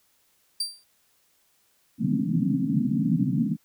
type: tone with exponential decay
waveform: 35% pulse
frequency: 4699 Hz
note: D8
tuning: in tune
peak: -21 dBFS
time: 0.6-0.84 s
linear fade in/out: 5 ms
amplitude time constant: 51 ms
type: band-pass noise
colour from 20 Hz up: white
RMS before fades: -24 dBFS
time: 1.98-3.57 s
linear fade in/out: 50 ms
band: 130 to 280 Hz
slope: 96 dB/octave
effects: white hiss -66 dBFS RMS until 3.64 s